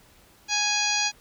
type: harmonic tone with a mistuned harmonic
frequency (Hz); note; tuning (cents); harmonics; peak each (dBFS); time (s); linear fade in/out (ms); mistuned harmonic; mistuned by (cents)
830.6; G#5; 0; 1 / 2 / 3 / 4 / 5 / 6 / 7 / 8; -31 / -32 / -28 / -32 / -31 / -29 / -31 / -31; 0.48-1.12; 50; 6; -69
effects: pink hiss -56 dBFS RMS until 1.2 s